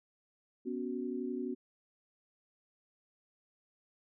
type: chord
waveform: sine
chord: B suspended second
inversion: none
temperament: equal with one note detuned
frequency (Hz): 246.9 / 278.6 / 370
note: B3 / C#4 / F#4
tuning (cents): 0 / +9 / 0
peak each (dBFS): -38 / -40 / -39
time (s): 0.65-1.55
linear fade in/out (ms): 20
effects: none